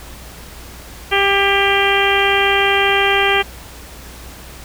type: harmonic tone with a mistuned harmonic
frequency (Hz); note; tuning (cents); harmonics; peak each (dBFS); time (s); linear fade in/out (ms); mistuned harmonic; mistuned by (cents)
395.8; G4; +17; 1 / 2 / 3 / 4 / 5 / 6 / 7 / 8; -18 / -19 / -22 / -21 / -20 / -20 / -22 / -21; 1.11-3.43; 20; 4; +17
effects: added 60 Hz sine -37 dBFS peak until 4.64 s + pink hiss -37 dBFS RMS until 4.64 s